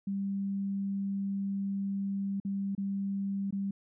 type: tone with dropouts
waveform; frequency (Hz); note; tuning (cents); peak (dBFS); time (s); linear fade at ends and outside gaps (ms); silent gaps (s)
sine; 197.2; G3; +11; -30; 0.07-3.71; 5; 2.401-2.449 / 2.751-2.778 / 3.508-3.525
effects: none